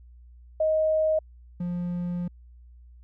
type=tone pair in turn; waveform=sine / triangle; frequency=627 / 175.95 Hz; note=D#5 / F3; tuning=+13 / +13 cents; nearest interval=octave + minor seventh; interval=2200 cents; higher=first; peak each=-20 / -25 dBFS; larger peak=first; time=0.6-1.19 / 1.6-2.28 s; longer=second; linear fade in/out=5 ms; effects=added 60 Hz sine -47 dBFS peak until 3.03 s